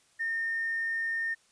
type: tone with tanh clipping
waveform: triangle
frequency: 1823 Hz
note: A#6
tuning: 39 cents flat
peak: -28 dBFS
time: 0.19-1.35 s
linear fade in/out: 20 ms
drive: 1 dB
effects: white hiss -65 dBFS RMS until 1.51 s + resampled to 22050 Hz